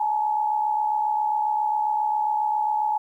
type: tone pair together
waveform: sine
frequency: 851.6 / 919 Hz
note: G#5 / A#5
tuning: +43 / -25 cents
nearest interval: minor second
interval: 132 cents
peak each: -21 / -29 dBFS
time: 0-2.98 s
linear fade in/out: 5 ms
effects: 10-bit